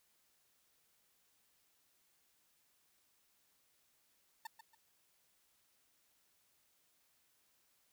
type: tone with echo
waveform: 30% pulse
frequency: 898 Hz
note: A5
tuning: 35 cents sharp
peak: -40 dBFS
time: 4.45-4.47 s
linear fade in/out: 5 ms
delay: 140 ms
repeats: 2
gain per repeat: -10 dB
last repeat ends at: 4.75 s
effects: white hiss -75 dBFS RMS until 7.92 s